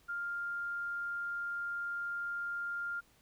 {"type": "tone", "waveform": "sine", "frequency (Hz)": 1400, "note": "F6", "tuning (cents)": 4, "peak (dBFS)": -35, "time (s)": [0.08, 3.01], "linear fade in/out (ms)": 20, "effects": ["pink hiss -67 dBFS RMS until 3.21 s"]}